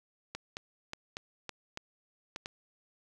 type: clicks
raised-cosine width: 0.2 ms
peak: -21 dBFS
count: 8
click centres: 0.35 / 0.569 / 0.934 / 1.169 / 1.493 / 1.774 / 2.361 / 2.459 s
effects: none